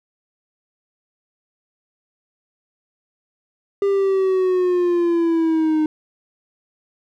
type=linear sweep; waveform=triangle; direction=down; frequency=400 to 306.8 Hz; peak=-13 dBFS; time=3.82-5.86 s; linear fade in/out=2 ms; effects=none